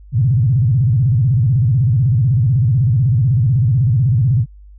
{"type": "tone with vibrato", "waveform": "sine", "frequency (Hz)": 122, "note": "B2", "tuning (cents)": -21, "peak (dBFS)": -10, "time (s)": [0.12, 4.46], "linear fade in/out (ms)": 50, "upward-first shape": "square", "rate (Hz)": 16, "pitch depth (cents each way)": 230, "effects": ["added 50 Hz sine -37 dBFS peak until 4.78 s"]}